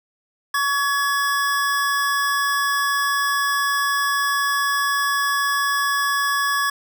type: tone pair together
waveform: square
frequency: 1126 / 1690.8 Hz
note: C#6 / G#6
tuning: +27 / +31 cents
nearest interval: perfect fifth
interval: 704 cents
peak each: -22 dBFS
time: 0.54-6.7 s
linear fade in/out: 5 ms
effects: none